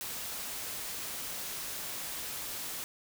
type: noise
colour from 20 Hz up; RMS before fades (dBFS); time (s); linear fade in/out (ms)
white; -39; 0.01-2.84; 0
effects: none